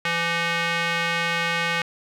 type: tone with band-pass filter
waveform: square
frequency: 168.9 Hz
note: E3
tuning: 42 cents sharp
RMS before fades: -24 dBFS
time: 0.05-1.82 s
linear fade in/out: 2 ms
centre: 2200 Hz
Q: 1.6
effects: none